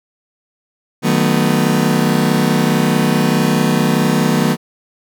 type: chord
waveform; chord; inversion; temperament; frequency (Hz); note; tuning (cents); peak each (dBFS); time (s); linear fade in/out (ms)
35% pulse; B dominant seventh; first; just; 154.34 / 185.21 / 222.2 / 246.9; D#3 / F#3 / A3 / B3; -14 / +2 / +17 / 0; -16; 1.02-4.57; 50
effects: none